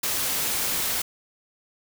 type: noise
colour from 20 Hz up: white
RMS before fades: -26 dBFS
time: 0.03-1.02 s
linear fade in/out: 5 ms
effects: none